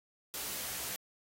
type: noise with comb filter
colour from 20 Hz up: white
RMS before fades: -39 dBFS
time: 0.34-0.96 s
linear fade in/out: 0 ms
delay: 16 ms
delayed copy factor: +0.6
effects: AAC 48 kbps